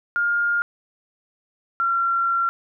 sine tone pair in turn, 1412 / 1368.6 Hz, F6 / F6, +19 / -35 cents, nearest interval minor second, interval 54 cents, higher first, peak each -18 dBFS, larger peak neither, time 0.16-0.62 / 1.8-2.49 s, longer second, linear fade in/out 0 ms, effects none

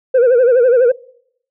sine tone with vibrato, 493.9 Hz, B4, in tune, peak -5 dBFS, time 0.14-0.92 s, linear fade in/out 10 ms, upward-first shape sine, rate 12 Hz, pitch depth 110 cents each way, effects noise-tail reverb RT60 0.7 s tail -24 dB re dry + tanh soft clip ceiling -6 dBFS

